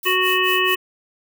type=noise with tremolo; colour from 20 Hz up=violet; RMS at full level=-28 dBFS; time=0.03-0.75 s; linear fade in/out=2 ms; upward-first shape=sine; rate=4.6 Hz; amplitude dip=95%
type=harmonic tone; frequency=370 Hz; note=F#4; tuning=in tune; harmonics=1 / 3 / 5 / 7 / 8; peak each=-22 / -22 / -22 / -22 / -22 dBFS; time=0.05-0.76 s; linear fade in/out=20 ms
effects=none